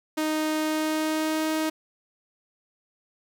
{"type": "tone with pitch glide", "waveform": "sawtooth", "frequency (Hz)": [310.4, 314.2], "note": ["D#4", "D#4"], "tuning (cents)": [-4, 17], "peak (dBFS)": -20, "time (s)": [0.17, 1.7], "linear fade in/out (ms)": 10, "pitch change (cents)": 21, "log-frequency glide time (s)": [0.64, 1.49], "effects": ["10-bit"]}